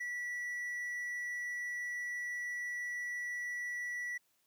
triangle tone, 1951 Hz, B6, 22 cents flat, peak -35 dBFS, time 0-4.18 s, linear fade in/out 10 ms, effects white hiss -75 dBFS RMS until 4.46 s + high-pass 60 Hz 12 dB/octave

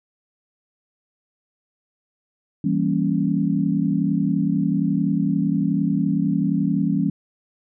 sine chord, E diminished seventh, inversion none, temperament equal, 164.81 / 196 / 233.1 / 277.2 Hz, E3 / G3 / Bb3 / Db4, 0 / 0 / 0 / 0 cents, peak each -23 / -22 / -26 / -23 dBFS, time 2.64-7.1 s, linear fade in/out 5 ms, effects none

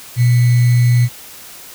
sine tone with sample-and-hold, 121.5 Hz, B2, 28 cents flat, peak -8 dBFS, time 0.16-1.09 s, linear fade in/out 50 ms, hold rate 2100 Hz, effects white hiss -36 dBFS RMS until 1.74 s

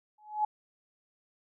sine tone with exponential growth, 848 Hz, G#5, 36 cents sharp, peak -22 dBFS, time 0.18-0.45 s, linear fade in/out 5 ms, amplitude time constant 57 ms, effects none

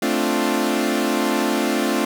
sawtooth chord, D minor seventh, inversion second, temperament equal, 220 / 261.6 / 293.7 / 349.2 Hz, A3 / C4 / D4 / F4, 0 / 0 / 0 / 0 cents, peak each -20 dBFS, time 0.02-2.05 s, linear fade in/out 5 ms, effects none

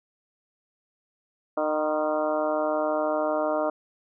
harmonic tone with a mistuned harmonic, 153.3 Hz, D#3, 25 cents flat, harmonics 2 / 3 / 4 / 5 / 6 / 7 / 8 / 9, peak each -31 / -34 / -25 / -33 / -35 / -36 / -35 / -38 dBFS, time 1.57-3.7 s, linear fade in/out 5 ms, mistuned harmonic 6, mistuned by +51 cents, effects none

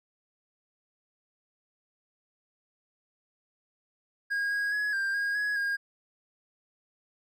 triangle tone with pitch steps, 1633 / 1644 / 1680 / 1588 / 1632 / 1673 / 1624 Hz, G#6 / G#6 / G#6 / G6 / G#6 / G#6 / G#6, -30 / -18 / +19 / +22 / -31 / +12 / -39 cents, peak -25 dBFS, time 4.3-5.77 s, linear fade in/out 20 ms, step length 210 ms, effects none

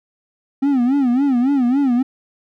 triangle tone with vibrato, 261.6 Hz, C4, in tune, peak -11 dBFS, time 0.62-2.03 s, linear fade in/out 10 ms, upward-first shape sine, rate 3.6 Hz, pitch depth 160 cents each way, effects none

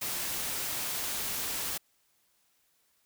white noise, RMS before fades -34 dBFS, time 0.01-1.78 s, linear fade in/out 10 ms, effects white hiss -71 dBFS RMS until 3.05 s

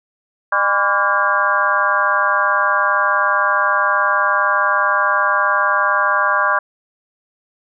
harmonic tone with a mistuned harmonic, 202 Hz, G#3, 48 cents flat, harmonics 3 / 4 / 5 / 6 / 7 / 8, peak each -23 / -25 / -20 / -18 / -20 / -19 dBFS, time 0.52-6.59 s, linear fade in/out 5 ms, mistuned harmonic 6, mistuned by -92 cents, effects none

